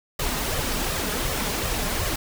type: noise with flanger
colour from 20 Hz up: pink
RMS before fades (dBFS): -26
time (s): 0.19-2.16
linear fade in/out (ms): 5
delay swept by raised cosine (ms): 1.6 to 4.9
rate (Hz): 2.7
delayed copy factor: +0.55
effects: none